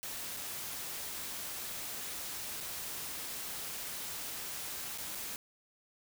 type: noise with dropouts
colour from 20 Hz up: white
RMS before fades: -41 dBFS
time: 0.03-5.36 s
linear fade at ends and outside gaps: 0 ms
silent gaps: 0.366-0.37 / 2.603-2.607 / 4.976-4.983 / 5.149-5.153 s
effects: none